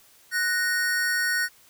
square tone pair together, 1478.2 / 1855 Hz, F#6 / A#6, -2 / -9 cents, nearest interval major third, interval 393 cents, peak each -26 dBFS, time 0.31-1.49 s, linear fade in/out 50 ms, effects white hiss -56 dBFS RMS until 1.69 s

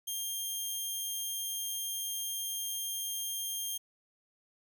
10% pulse tone, 3199 Hz, G7, 34 cents sharp, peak -26 dBFS, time 0.07-3.78 s, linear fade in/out 10 ms, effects none

